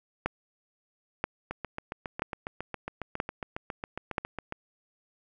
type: two click trains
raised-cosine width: 0.5 ms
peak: -12 / -19 dBFS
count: 5 / 23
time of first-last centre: 0.26-4.182 / 1.51-4.524 s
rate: 1.02 / 7.3 Hz
effects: none